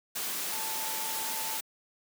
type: tone in noise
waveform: sine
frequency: 883 Hz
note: A5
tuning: 6 cents sharp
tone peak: -40 dBFS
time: 0.52-1.58 s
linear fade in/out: 10 ms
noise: white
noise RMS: -34 dBFS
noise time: 0.15-1.61 s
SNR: -9 dB
effects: high-pass 200 Hz 12 dB/octave